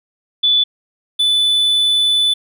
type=tone pair in turn; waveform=sine / triangle; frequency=3475 / 3490 Hz; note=A7 / A7; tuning=-22 / -15 cents; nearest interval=unison; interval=7 cents; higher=second; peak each=-10 dBFS; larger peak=neither; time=0.43-0.64 / 1.19-2.34 s; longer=second; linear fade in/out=10 ms; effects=none